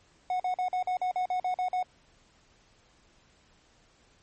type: tone bursts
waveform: triangle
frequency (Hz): 733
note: F#5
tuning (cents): -16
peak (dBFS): -24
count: 11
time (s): 0.3-1.828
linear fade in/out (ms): 2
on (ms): 98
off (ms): 45
effects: pink hiss -63 dBFS RMS until 4.22 s + MP3 32 kbps

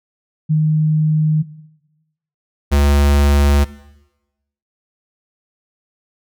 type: tone pair in turn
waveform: sine / square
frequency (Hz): 154.8 / 71.35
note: D#3 / D2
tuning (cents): -9 / -49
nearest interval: octave + minor second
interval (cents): 1340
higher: first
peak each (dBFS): -11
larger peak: neither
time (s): 0.49-1.43 / 2.71-3.65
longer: neither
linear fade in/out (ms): 20
effects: noise-tail reverb RT60 1.0 s tail -18 dB re dry

